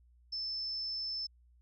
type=tone; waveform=sine; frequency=5274 Hz; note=E8; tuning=in tune; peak=-35 dBFS; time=0.32-1.27 s; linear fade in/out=10 ms; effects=added 60 Hz sine -61 dBFS peak until 1.61 s